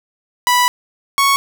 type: tone pair in turn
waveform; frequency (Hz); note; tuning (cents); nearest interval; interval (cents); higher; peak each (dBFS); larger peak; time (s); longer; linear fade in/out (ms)
sawtooth; 985 / 1108; B5 / C#6; -5 / -1; major second; 204; second; -7; neither; 0.47-0.68 / 1.18-1.36; first; 0
effects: none